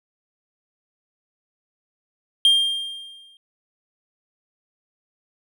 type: tone with exponential decay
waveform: triangle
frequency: 3200 Hz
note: G7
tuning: 35 cents sharp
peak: -9 dBFS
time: 2.45-3.37 s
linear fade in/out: 1 ms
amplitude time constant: 200 ms
effects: none